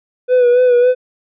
triangle tone with vibrato, 493.9 Hz, B4, in tune, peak -5 dBFS, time 0.28-0.95 s, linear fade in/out 50 ms, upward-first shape sine, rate 3.6 Hz, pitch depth 40 cents each way, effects tanh soft clip ceiling -1 dBFS + resampled to 8000 Hz

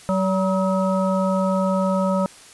harmonic tone with a mistuned harmonic, 190 Hz, F#3, 46 cents sharp, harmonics 1 / 3 / 5 / 7, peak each -20 / -22 / -28 / -28 dBFS, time 0.09-2.26 s, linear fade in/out 0 ms, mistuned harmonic 7, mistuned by -67 cents, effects white hiss -45 dBFS RMS until 2.53 s + resampled to 24000 Hz

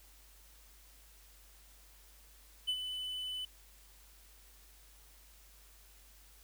triangle tone with ADSR envelope, 3004 Hz, F#7, 26 cents sharp, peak -28 dBFS, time 2.67-3.45 s, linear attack 21 ms, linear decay 66 ms, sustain -8 dB, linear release 3 ms, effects added 50 Hz sine -60 dBFS peak until 6.43 s + white hiss -62 dBFS RMS until 6.43 s

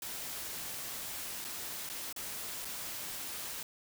white noise with dropouts, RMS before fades -41 dBFS, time 0.02-3.63 s, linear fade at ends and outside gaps 2 ms, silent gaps 1.444-1.448 / 1.891-1.898 / 2.127-2.162 / 2.648-2.652 s, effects none

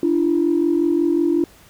sine tone pair together, 294.8 / 340.3 Hz, D4 / F4, +7 / -45 cents, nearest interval major second, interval 248 cents, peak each -18 / -16 dBFS, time 0.03-1.44 s, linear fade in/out 2 ms, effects tanh soft clip ceiling -8 dBFS + pink hiss -49 dBFS RMS until 1.69 s

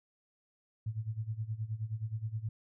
sine tone with tremolo, 110 Hz, A2, in tune, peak -31 dBFS, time 0.86-2.49 s, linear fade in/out 5 ms, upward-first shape sine, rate 9.5 Hz, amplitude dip 85%, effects none

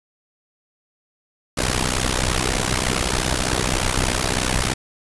pink noise with amplitude modulation, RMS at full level -17 dBFS, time 1.57-4.74 s, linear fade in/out 10 ms, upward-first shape sine, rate 63.3 Hz, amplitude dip 90%, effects resampled to 24000 Hz

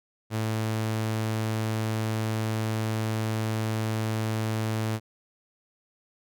sawtooth tone, 110 Hz, A2, in tune, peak -22 dBFS, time 0.3-5 s, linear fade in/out 50 ms, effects none

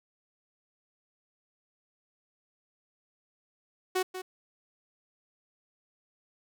sawtooth tone with echo, 370.9 Hz, F#4, 4 cents sharp, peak -22 dBFS, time 3.95-4.03 s, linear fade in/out 10 ms, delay 190 ms, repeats 1, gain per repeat -10 dB, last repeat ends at 4.22 s, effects none

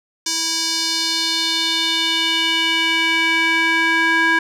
square tone with band-pass filter sweep, 327.7 Hz, E4, 10 cents flat, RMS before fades -18 dBFS, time 0.26-4.39 s, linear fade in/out 5 ms, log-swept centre 5800 to 1700 Hz, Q 2.7, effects none

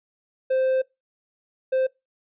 triangle tone pair in turn, 522 / 522 Hz, C5 / C5, -4 / -4 cents, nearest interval unison, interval 0 cents, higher neither, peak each -17 dBFS, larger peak neither, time 0.5-0.82 / 1.72-1.87 s, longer first, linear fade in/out 10 ms, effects noise-tail reverb RT60 0.2 s tail -22 dB re dry + resampled to 8000 Hz

